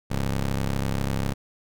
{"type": "ring-modulated tone", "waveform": "20% pulse", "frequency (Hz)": 68, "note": "C#2", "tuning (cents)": -33, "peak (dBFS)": -16, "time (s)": [0.1, 1.34], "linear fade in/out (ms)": 20, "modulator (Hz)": 50.1, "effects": []}